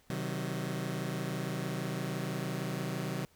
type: chord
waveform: sawtooth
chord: C diminished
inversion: none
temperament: just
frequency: 130.81 / 156.98 / 188.37 Hz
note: C3 / Eb3 / Gb3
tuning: 0 / +16 / +31 cents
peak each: -34 dBFS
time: 0.1-3.25 s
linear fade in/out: 0 ms
effects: pink hiss -66 dBFS RMS until 3.35 s